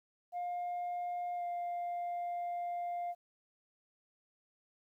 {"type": "tone with pitch glide", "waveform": "sine", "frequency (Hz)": [708, 700.7], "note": ["F5", "F5"], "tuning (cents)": [23, 6], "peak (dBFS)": -33, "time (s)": [0.32, 3.15], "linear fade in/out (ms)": 50, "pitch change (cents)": -17, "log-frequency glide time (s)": [1.36, 1.43], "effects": ["tanh soft clip ceiling -34 dBFS", "12-bit"]}